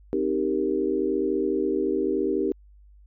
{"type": "chord", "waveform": "sine", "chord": "C minor seventh", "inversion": "none", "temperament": "equal", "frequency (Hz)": [261.6, 311.1, 392, 466.2], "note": ["C4", "Eb4", "G4", "Bb4"], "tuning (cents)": [0, 0, 0, 0], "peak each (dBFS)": [-30, -27, -25, -30], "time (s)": [0.13, 2.52], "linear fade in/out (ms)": 0, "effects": ["added 50 Hz sine -49 dBFS peak until 3.06 s"]}